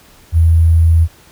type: tone with sample-and-hold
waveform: sine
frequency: 82.3 Hz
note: E2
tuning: 2 cents flat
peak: -6 dBFS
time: 0.32-1.08 s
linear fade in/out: 50 ms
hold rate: 11025 Hz
effects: pink hiss -45 dBFS RMS until 1.31 s